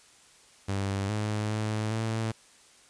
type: tone with pitch steps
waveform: sawtooth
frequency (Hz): 98.5 / 106.2 / 107.9 / 111.7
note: G2 / G#2 / A2 / A2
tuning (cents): +9 / +39 / -33 / +27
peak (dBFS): -24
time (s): 0.68-2.32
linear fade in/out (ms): 10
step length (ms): 410
effects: white hiss -57 dBFS RMS until 2.89 s + resampled to 22050 Hz